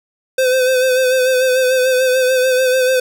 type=tone with vibrato; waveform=square; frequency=513 Hz; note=C5; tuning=34 cents flat; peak=-12 dBFS; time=0.38-3 s; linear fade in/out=5 ms; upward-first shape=sine; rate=6.8 Hz; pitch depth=36 cents each way; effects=none